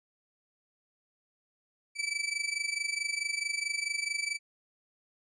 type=tone with amplitude modulation; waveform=sawtooth; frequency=2311 Hz; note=D7; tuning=28 cents flat; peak=-24 dBFS; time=1.95-4.39 s; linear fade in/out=50 ms; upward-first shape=sine; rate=24.6 Hz; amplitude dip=80%; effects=resampled to 22050 Hz